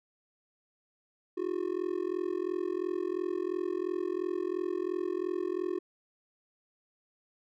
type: tone with amplitude modulation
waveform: triangle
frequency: 361.8 Hz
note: F#4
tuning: 39 cents flat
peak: -24 dBFS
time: 1.37-5.79 s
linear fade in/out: 10 ms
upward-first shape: sine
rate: 42.9 Hz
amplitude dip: 100%
effects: none